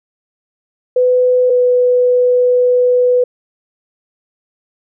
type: tone pair in turn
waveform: sine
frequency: 501 / 495.8 Hz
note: B4 / B4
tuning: +25 / +7 cents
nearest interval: unison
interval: 18 cents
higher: first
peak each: -8 dBFS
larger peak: neither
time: 0.96-1.5 / 1.5-3.24 s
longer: second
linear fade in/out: 5 ms
effects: none